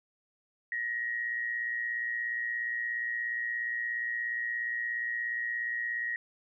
sine tone with amplitude modulation, 1893 Hz, A#6, 26 cents sharp, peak -28 dBFS, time 0.72-6.16 s, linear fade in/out 2 ms, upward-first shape sine, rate 117 Hz, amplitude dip 55%, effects none

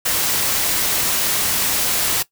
white noise, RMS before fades -19 dBFS, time 0.05-2.23 s, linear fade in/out 10 ms, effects noise-tail reverb RT60 0.1 s tail -18 dB re dry

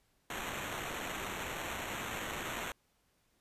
blue noise with sample-and-hold, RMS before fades -40 dBFS, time 0.3-2.72 s, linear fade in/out 2 ms, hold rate 4900 Hz, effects pink hiss -74 dBFS RMS until 3.4 s + resampled to 32000 Hz

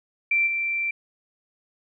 sine tone with level steps, 2349 Hz, D7, in tune, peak -18 / -23 dBFS, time 0.31-0.91 s, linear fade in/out 5 ms, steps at 0.46 s, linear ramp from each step 20 ms, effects none

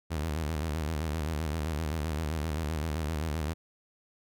sawtooth tone with vibrato, 77.78 Hz, D#2, in tune, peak -26 dBFS, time 0.1-3.54 s, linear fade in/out 20 ms, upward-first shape square, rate 7.7 Hz, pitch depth 92 cents each way, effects none

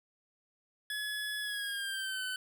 25% pulse tone with pitch glide, 1700 to 1514.5 Hz, G#6 to F#6, +40 to +40 cents, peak -31 dBFS, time 0.9-2.36 s, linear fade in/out 2 ms, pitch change -200 cents, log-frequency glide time 1.4-2.24 s, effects none

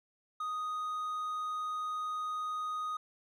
triangle tone, 1244.5 Hz, D#6, in tune, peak -32 dBFS, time 0.4-2.97 s, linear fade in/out 5 ms, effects none

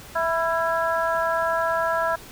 harmonic tone with a mistuned harmonic, 329.6 Hz, E4, in tune, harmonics 2 / 3 / 4 / 5, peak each -24 / -26 / -27 / -28 dBFS, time 0.15-2.16 s, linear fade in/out 10 ms, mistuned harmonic 4, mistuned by +32 cents, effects pink hiss -43 dBFS RMS until 2.31 s

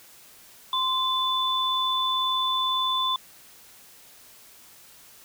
sine tone pair together, 1040 / 3498 Hz, C6 / A7, -11 / -11 cents, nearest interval octave + major sixth, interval 2100 cents, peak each -25 dBFS, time 0.73-3.16 s, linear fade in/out 2 ms, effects white hiss -51 dBFS RMS until 5.24 s

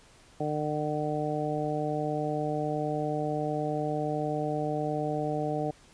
harmonic tone, 150.7 Hz, D3, 45 cents sharp, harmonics 1 / 2 / 3 / 4 / 5, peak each -34 / -34 / -34 / -34 / -34 dBFS, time 0.4-5.71 s, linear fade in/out 5 ms, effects pink hiss -57 dBFS RMS until 5.93 s + resampled to 22050 Hz

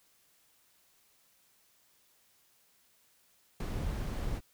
brown noise with ADSR envelope, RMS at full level -31 dBFS, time 3.6-4.41 s, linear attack 5 ms, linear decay 9 ms, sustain -4 dB, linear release 43 ms, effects white hiss -68 dBFS RMS until 4.53 s

